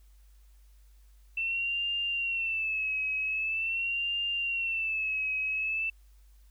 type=tone with vibrato; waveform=sine; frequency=2672 Hz; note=E7; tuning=23 cents sharp; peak=-28 dBFS; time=1.37-5.9 s; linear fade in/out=5 ms; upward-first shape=sine; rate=0.44 Hz; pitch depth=81 cents each way; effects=added 50 Hz sine -54 dBFS peak until 6.5 s + white hiss -70 dBFS RMS until 6.5 s